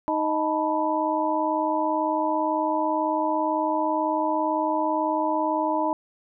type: tone cluster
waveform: sine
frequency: 311.7 / 624 / 882 / 980 Hz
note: D#4 / D#5 / A5 / B5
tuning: +3 / +5 / +4 / -14 cents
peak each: -27 dBFS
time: 0.08-5.93 s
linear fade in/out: 0 ms
effects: none